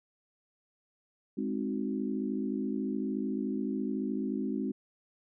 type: chord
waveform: sine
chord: Ab dominant seventh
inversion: none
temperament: equal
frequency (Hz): 207.7 / 261.6 / 311.1 / 370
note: Ab3 / C4 / Eb4 / Gb4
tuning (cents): 0 / 0 / 0 / 0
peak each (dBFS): -34 / -34 / -38 / -39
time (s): 1.37-4.72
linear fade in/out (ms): 10
effects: none